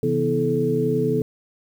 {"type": "tone cluster", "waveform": "sine", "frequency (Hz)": [132.9, 164, 247.5, 325.4, 433.1], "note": ["C3", "E3", "B3", "E4", "A4"], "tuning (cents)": [27, -9, 4, -22, -27], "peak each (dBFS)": [-26, -27, -25, -29, -21], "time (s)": [0.03, 1.22], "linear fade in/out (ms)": 2, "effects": ["8-bit"]}